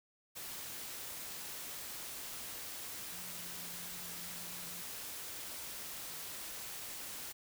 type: tone in noise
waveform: sine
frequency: 175.1 Hz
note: F3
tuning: 5 cents sharp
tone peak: -56 dBFS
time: 3.11-4.83 s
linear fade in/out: 20 ms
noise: white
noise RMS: -45 dBFS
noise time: 0.35-7.33 s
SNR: -14 dB
effects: none